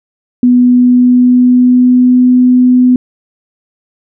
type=tone with pitch glide; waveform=sine; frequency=246.9 to 250.6 Hz; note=B3 to B3; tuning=0 to +25 cents; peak=-3 dBFS; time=0.43-2.96 s; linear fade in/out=2 ms; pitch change=+25 cents; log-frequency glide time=0.56-2.31 s; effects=none